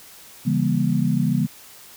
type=chord; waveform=sine; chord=C# diminished seventh; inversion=none; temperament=just; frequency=138.59 / 166.31 / 199.57 / 239.5 Hz; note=C#3 / E3 / G3 / Bb3; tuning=0 / +16 / +31 / +47 cents; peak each=-23 dBFS; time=0.45-1.47 s; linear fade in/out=20 ms; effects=white hiss -45 dBFS RMS until 1.96 s